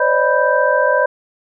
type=tone cluster; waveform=sine; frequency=516 / 571 / 612 / 987 / 1566 Hz; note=C5 / D5 / D#5 / B5 / G6; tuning=-24 / -49 / -29 / -1 / -2 cents; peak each=-18 dBFS; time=0-1.06 s; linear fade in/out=5 ms; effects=none